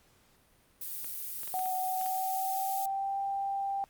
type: noise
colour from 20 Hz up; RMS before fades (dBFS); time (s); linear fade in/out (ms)
violet; -38; 0.81-2.86; 5
type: clicks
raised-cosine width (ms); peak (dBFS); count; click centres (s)
0.3; -31; 7; 1.045 / 1.433 / 1.476 / 1.592 / 1.658 / 2.013 / 2.061
type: tone with pitch glide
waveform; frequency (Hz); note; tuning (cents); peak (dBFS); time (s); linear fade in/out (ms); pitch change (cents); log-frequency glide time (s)
sine; 747 to 789.6; F#5 to G5; +16 to +12; -30; 1.54-3.84; 0; +96; 1.79-3.18
effects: pink hiss -65 dBFS RMS until 3.89 s + Opus 48 kbps